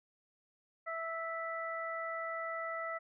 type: harmonic tone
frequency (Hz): 658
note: E5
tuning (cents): -3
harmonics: 1 / 2 / 3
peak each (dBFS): -41 / -40 / -42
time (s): 0.86-2.99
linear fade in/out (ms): 20
effects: none